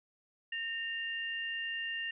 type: tone pair together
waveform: sine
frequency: 1834.5 / 2794 Hz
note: A#6 / F7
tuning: -28 / 0 cents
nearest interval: perfect fifth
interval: 728 cents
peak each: -37 / -38 dBFS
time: 0.52-2.11 s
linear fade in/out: 5 ms
effects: none